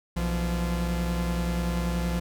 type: tone pair together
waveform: 45% pulse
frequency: 61 / 172.53 Hz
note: B1 / F3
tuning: -21 / -21 cents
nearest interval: octave + tritone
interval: 1800 cents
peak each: -28 dBFS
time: 0.16-2.2 s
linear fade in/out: 10 ms
effects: none